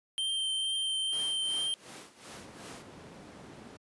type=tone with vibrato; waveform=square; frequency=3136 Hz; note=G7; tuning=in tune; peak=-30 dBFS; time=0.18-1.74 s; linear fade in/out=0 ms; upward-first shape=triangle; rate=2.2 Hz; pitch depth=13 cents each way
type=noise with tremolo; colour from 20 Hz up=pink; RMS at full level=-45 dBFS; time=1.12-2.83 s; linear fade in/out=10 ms; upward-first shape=sine; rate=2.7 Hz; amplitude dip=80%
type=noise; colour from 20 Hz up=brown; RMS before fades=-41 dBFS; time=2.33-3.77 s; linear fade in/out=5 ms
effects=high-pass 200 Hz 12 dB/octave + resampled to 24000 Hz